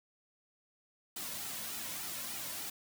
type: noise with flanger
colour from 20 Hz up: white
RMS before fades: -41 dBFS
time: 1.16-2.7 s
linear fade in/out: 5 ms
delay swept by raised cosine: 1.8 to 2.56 ms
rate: 3.4 Hz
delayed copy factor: -0.6
effects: none